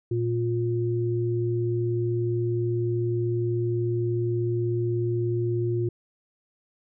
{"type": "tone pair together", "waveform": "sine", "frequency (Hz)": [116.54, 353], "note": ["A#2", "F4"], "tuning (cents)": [0, 19], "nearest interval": "octave + perfect fifth", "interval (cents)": 1919, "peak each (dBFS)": [-25, -26], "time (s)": [0.11, 5.89], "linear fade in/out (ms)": 5, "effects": []}